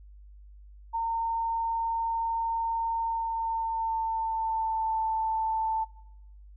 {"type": "tone with pitch glide", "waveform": "sine", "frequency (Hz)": [913, 886.5], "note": ["A#5", "A5"], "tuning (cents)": [-36, 13], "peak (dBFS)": -26, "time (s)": [0.93, 5.85], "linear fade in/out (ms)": 20, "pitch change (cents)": -51, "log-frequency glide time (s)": [3, 5], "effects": ["noise-tail reverb RT60 0.8 s tail -17 dB re dry", "added 50 Hz sine -47 dBFS peak until 6.56 s"]}